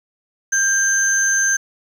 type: tone pair together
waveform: sine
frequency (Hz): 1586 / 6260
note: G6 / G8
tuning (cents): +20 / -3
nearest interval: 2 octaves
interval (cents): 2377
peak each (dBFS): -16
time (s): 0.52-1.57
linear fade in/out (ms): 10
effects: tanh soft clip ceiling -8 dBFS + 7-bit